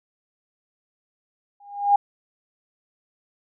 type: tone with exponential growth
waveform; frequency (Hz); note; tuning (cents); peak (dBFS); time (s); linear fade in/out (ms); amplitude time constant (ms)
sine; 811; G#5; -41; -10; 1.6-1.96; 5; 78
effects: none